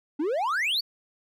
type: exponential sweep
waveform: triangle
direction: up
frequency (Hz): 277.2 to 4727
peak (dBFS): -22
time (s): 0.19-0.81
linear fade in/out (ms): 10
effects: none